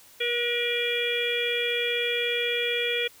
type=harmonic tone with a mistuned harmonic; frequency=477.6 Hz; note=A#4; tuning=42 cents sharp; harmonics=1 / 3 / 4 / 5 / 6 / 7; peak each=-29 / -37 / -34 / -29 / -38 / -29 dBFS; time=0.2-3.08 s; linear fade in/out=10 ms; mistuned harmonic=3; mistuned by=+25 cents; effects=white hiss -53 dBFS RMS until 3.2 s